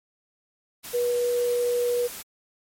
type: tone in noise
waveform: sine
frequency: 484.5 Hz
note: B4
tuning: 33 cents flat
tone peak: -21 dBFS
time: 0.93-2.08 s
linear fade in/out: 20 ms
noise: white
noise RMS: -38 dBFS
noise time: 0.83-2.23 s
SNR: +14 dB
effects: MP3 64 kbps